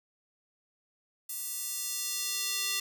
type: tone with high-pass filter sweep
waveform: square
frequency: 392.7 Hz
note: G4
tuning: 3 cents sharp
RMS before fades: -34 dBFS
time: 1.29-2.8 s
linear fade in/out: 5 ms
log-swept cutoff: 10000 to 3200 Hz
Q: 0.95
effects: none